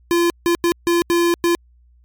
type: tone bursts at uneven times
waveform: square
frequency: 343.1 Hz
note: F4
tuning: 31 cents flat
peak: -14 dBFS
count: 6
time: 0.11-0.3 / 0.46-0.55 / 0.64-0.72 / 0.87-1.02 / 1.1-1.34 / 1.44-1.55 s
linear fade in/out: 0 ms
effects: added 60 Hz sine -49 dBFS peak until 2.04 s + MP3 96 kbps